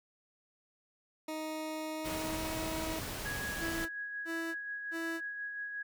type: tone with pitch glide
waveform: 20% pulse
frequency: 312.6 to 319.5 Hz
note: D#4 to D#4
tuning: +8 to +46 cents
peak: -32 dBFS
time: 1.28-2.99 s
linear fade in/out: 5 ms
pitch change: +38 cents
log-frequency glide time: 1.94-2.62 s
type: noise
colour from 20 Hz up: pink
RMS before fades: -40 dBFS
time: 2.04-3.86 s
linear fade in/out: 20 ms
type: tone with tremolo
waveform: sine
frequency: 1661.2 Hz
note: G#6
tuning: in tune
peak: -36 dBFS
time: 3.25-5.83 s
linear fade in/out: 10 ms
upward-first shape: sine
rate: 5.6 Hz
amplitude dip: 35%
type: tone bursts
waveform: 40% pulse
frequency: 329.6 Hz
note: E4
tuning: in tune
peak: -36 dBFS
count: 3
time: 3.59-5.21 s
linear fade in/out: 50 ms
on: 300 ms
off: 360 ms
effects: none